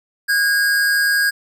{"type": "tone pair together", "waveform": "square", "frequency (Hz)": [1480, 1630.6], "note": ["F#6", "G#6"], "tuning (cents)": [0, -32], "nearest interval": "major second", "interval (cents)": 168, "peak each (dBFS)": [-27, -15], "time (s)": [0.28, 1.31], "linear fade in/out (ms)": 20, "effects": []}